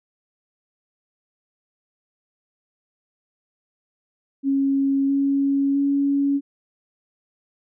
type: tone with pitch steps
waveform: sine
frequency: 274.2 / 277.2 / 280.3 Hz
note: C#4 / C#4 / C#4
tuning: -19 / 0 / +19 cents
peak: -17 dBFS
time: 4.43-6.41 s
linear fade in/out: 50 ms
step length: 660 ms
effects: none